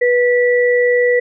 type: tone pair together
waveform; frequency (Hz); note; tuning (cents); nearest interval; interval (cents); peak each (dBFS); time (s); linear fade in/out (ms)
sine; 489.2 / 1957; B4 / B6; -16 / -16; 2 octaves; 2400; -11 / -17; 0.01-1.2; 10
effects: none